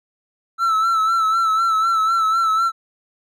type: tone with vibrato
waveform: triangle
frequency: 1326 Hz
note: E6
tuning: 10 cents sharp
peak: -13 dBFS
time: 0.58-2.72 s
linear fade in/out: 50 ms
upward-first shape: sine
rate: 4 Hz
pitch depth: 46 cents each way
effects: none